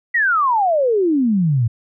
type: exponential sweep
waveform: sine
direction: down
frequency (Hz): 1975.5 to 108.4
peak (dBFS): -13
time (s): 0.14-1.68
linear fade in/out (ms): 10
effects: none